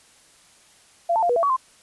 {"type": "tone with pitch steps", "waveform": "sine", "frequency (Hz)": [684, 890, 698, 485.4, 672, 1130, 1043], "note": ["F5", "A5", "F5", "B4", "E5", "C#6", "C6"], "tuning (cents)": [-36, 20, -1, -30, 33, 33, -6], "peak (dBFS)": -17, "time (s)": [1.09, 1.566], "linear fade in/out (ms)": 10, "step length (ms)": 68, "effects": ["white hiss -54 dBFS RMS until 1.82 s", "resampled to 24000 Hz"]}